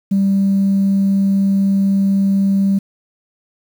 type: tone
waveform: sine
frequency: 196 Hz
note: G3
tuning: in tune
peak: -10 dBFS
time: 0.11-2.79 s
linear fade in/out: 10 ms
effects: tanh soft clip ceiling -8 dBFS + 7-bit